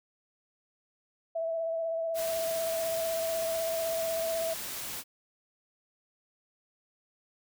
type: tone with vibrato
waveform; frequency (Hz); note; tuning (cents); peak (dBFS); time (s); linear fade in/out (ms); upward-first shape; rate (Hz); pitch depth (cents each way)
sine; 657; E5; -6; -29; 1.35-4.54; 10; sine; 16; 21
type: noise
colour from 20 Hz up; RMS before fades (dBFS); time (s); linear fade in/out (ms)
white; -38; 2.14-5.04; 50
effects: none